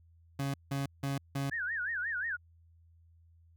30% pulse tone bursts, 138.59 Hz, C#3, in tune, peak -29 dBFS, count 4, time 0.39-1.5 s, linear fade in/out 5 ms, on 150 ms, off 170 ms
sine tone with vibrato, 1640 Hz, G#6, 22 cents flat, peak -32 dBFS, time 1.51-2.37 s, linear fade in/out 20 ms, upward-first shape sine, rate 5.6 Hz, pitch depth 230 cents each way
effects added 83 Hz sine -59 dBFS peak until 3.56 s

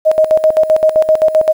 sine tone with tremolo, 627 Hz, D#5, 13 cents sharp, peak -5 dBFS, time 0.05-1.53 s, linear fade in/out 20 ms, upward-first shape square, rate 7.7 Hz, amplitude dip 75%, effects 7-bit

